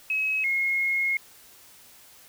sine tone pair in turn, 2561 / 2157 Hz, D#7 / C#7, +49 / -48 cents, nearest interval minor third, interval 297 cents, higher first, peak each -23 / -22 dBFS, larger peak second, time 0.1-0.44 / 0.44-1.17 s, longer second, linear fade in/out 2 ms, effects white hiss -52 dBFS RMS until 2.28 s

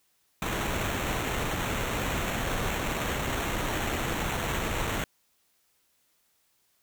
pink noise with sample-and-hold, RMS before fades -30 dBFS, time 0.42-5.04 s, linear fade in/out 2 ms, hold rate 4900 Hz, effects white hiss -70 dBFS RMS until 6.82 s

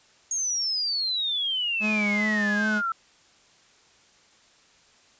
sine exponential sweep, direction down, 6645 to 1318.5 Hz, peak -24 dBFS, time 0.31-2.92 s, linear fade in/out 2 ms
45% pulse tone with vibrato, 210 Hz, G#3, 19 cents sharp, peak -25 dBFS, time 1.8-2.82 s, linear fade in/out 50 ms, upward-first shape sine, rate 2.5 Hz, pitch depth 38 cents each way
effects white hiss -58 dBFS RMS until 5.19 s + resampled to 16000 Hz

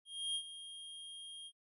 square tone with ADSR envelope, 3231 Hz, G#7, 48 cents flat, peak -34 dBFS, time 0.05-1.52 s, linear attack 300 ms, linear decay 74 ms, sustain -13 dB, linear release 55 ms, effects noise-tail reverb RT60 0.1 s tail -20 dB re dry + resampled to 32000 Hz

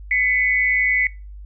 sine tone pair together, 2007 / 2217 Hz, B6 / C#7, +27 / 0 cents, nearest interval major second, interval 173 cents, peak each -18 / -19 dBFS, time 0.11-1.07 s, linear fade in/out 2 ms, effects noise-tail reverb RT60 0.3 s tail -22 dB re dry + added 50 Hz sine -34 dBFS peak until 1.45 s

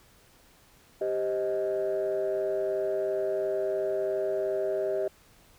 sine chord, C minor, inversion second, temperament equal with one note detuned, 392 / 523.3 / 626.2 Hz, G4 / C5 / Eb5, 0 / 0 / +11 cents, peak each -28 / -34 / -28 dBFS, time 1.01-5.08 s, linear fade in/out 5 ms, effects tanh soft clip ceiling -21 dBFS + pink hiss -59 dBFS RMS until 5.58 s

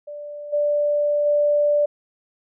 sine tone with level steps, 587.3 Hz, D5, in tune, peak -31 / -17 / -15 dBFS, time 0.07-1.86 s, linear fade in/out 10 ms, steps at 0.52 / 1.25 s, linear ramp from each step 20 ms, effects none

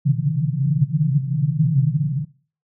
pink band-pass noise, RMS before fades -19 dBFS, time 0.05-2.25 s, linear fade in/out 10 ms, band 130 to 160 Hz, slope 96 dB/octave, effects noise-tail reverb RT60 0.4 s tail -18 dB re dry

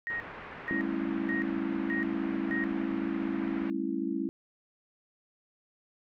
sine tone bursts, 1873 Hz, A#6, 8 cents sharp, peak -31 dBFS, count 5, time 0.07-2.64 s, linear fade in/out 0 ms, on 130 ms, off 480 ms
white low-pass noise, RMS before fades -44 dBFS, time 0.1-3.7 s, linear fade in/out 0 ms, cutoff 2000 Hz, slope 24 dB/octave
sine chord, A dominant seventh, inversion third, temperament just, 198 / 220 / 275 / 330 Hz, G3 / A3 / C#4 / E4, +18 / 0 / -14 / +2 cents, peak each -37 / -38 / -33 / -33 dBFS, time 0.71-4.29 s, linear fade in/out 0 ms
effects none

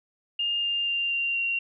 sine tone with pitch steps, 2820 / 2804 / 2788 / 2772 / 2756 Hz, F7 / F7 / F7 / F7 / F7, +16 / +6 / -4 / -14 / -24 cents, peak -24 dBFS, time 0.39-1.59 s, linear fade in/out 5 ms, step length 240 ms, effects none

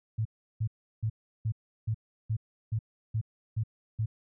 sine tone bursts, 110.2 Hz, A2, 3 cents sharp, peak -26 dBFS, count 10, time 0.18-4.06 s, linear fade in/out 10 ms, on 73 ms, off 350 ms, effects none

